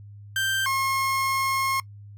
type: tone pair in turn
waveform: 30% pulse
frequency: 1568 / 1076.4 Hz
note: G6 / C6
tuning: 0 / +49 cents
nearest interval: perfect fifth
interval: 651 cents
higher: first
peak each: -20 dBFS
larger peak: neither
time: 0.36-0.66 / 0.66-1.8 s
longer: second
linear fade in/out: 2 ms
effects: noise-tail reverb RT60 0.1 s tail -22 dB re dry + added 102 Hz sine -41 dBFS peak until 2.17 s